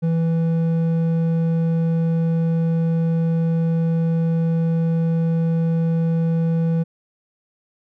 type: tone with hard clipping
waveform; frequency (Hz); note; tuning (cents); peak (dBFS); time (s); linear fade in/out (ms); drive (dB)
sine; 164.81; E3; 0; -18; 0.02-6.84; 20; 6
effects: none